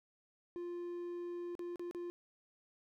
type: tone with dropouts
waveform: triangle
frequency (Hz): 349.2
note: F4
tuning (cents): 0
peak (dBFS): -38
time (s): 0.56-2.1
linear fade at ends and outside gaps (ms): 0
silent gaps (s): 1.552-1.593 / 1.758-1.795 / 1.911-1.948
effects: none